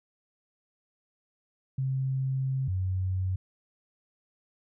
sine tone pair in turn, 132.8 / 93.26 Hz, C3 / F#2, +26 / +14 cents, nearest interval tritone, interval 612 cents, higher first, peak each -26 dBFS, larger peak neither, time 1.78-2.68 / 2.68-3.36 s, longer first, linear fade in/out 5 ms, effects none

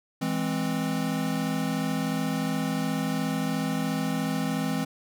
square chord, E augmented, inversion none, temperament equal, 164.81 / 207.7 / 261.6 Hz, E3 / G#3 / B#3, 0 / 0 / 0 cents, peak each -31 / -32 / -30 dBFS, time 0.21-4.85 s, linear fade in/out 10 ms, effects none

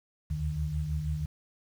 sine tone cluster, 72.2 / 78.4 / 152.2 Hz, D2 / D#2 / D#3, -29 / +14 / -38 cents, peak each -34 / -34 / -32 dBFS, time 0.3-1.26 s, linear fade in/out 10 ms, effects 9-bit

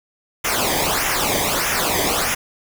pink noise with flanger, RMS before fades -20 dBFS, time 0.44-2.35 s, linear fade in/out 10 ms, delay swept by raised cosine 0.23 to 0.74 ms, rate 1.6 Hz, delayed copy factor -0.75, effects none

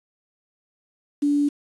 sine tone with quantisation, 289 Hz, D4, 28 cents flat, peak -17 dBFS, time 1.22-1.49 s, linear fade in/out 10 ms, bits 7, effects resampled to 24000 Hz

